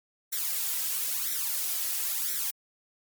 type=noise with flanger; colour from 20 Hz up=blue; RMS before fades=-30 dBFS; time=0.32-2.51 s; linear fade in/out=10 ms; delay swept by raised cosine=0.52 to 3.12 ms; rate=1 Hz; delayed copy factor=+0.8; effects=MP3 96 kbps